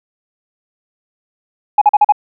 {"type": "tone bursts", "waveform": "sine", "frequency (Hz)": 834, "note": "G#5", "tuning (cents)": 7, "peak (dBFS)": -3, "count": 5, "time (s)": [1.78, 2.123], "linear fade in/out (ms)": 5, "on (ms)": 35, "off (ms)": 42, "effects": ["tanh soft clip ceiling 0 dBFS"]}